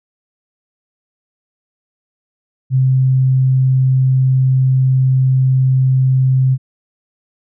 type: tone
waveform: sine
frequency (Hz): 130.81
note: C3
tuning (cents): 0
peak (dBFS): -9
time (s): 2.7-6.58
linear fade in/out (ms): 50
effects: none